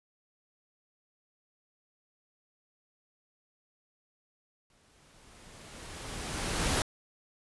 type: noise with exponential growth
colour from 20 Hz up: pink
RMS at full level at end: -27 dBFS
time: 4.7-6.82 s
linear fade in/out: 1 ms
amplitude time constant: 460 ms
effects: resampled to 24000 Hz